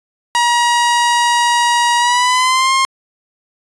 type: tone with pitch glide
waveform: sawtooth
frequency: 954 to 1064.7 Hz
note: A#5 to C6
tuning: +40 to +30 cents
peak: -7 dBFS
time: 0.35-2.85 s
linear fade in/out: 0 ms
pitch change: +190 cents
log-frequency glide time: 1.98-2.73 s
effects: resampled to 22050 Hz